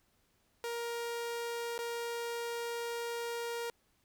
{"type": "tone with dropouts", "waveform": "sawtooth", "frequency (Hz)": 469.7, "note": "A#4", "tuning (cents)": 13, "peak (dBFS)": -32, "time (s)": [0.64, 3.7], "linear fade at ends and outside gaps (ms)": 1, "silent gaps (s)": [1.779, 1.789], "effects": ["pink hiss -73 dBFS RMS until 4.04 s"]}